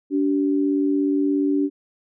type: tone pair together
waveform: sine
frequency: 287.5 / 384.4 Hz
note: D4 / G4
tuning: -37 / -34 cents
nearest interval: perfect fourth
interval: 503 cents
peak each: -18 / -25 dBFS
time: 0.1-1.7 s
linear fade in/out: 50 ms
effects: none